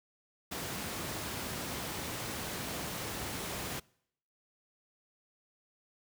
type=noise; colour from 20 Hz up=pink; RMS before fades=-38 dBFS; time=0.51-3.8 s; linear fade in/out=10 ms; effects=noise-tail reverb RT60 0.7 s tail -25 dB re dry + high-pass 80 Hz 12 dB/octave